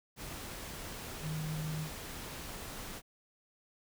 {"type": "tone in noise", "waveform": "sine", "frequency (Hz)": 155.56, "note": "D#3", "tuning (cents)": 0, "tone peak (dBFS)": -35, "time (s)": [1.21, 1.89], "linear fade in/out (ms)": 50, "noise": "pink", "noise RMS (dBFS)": -44, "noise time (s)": [0.16, 3.02], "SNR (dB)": 6, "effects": []}